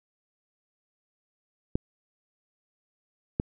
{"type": "clicks", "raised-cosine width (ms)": 3, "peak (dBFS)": -12, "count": 2, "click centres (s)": [1.755, 3.399], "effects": []}